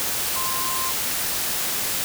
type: tone in noise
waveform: sine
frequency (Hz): 1046.5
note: C6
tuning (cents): 0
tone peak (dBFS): -28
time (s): 0.36-0.91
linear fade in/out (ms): 0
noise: white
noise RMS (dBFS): -25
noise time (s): 0-2.04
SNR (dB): -6
effects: none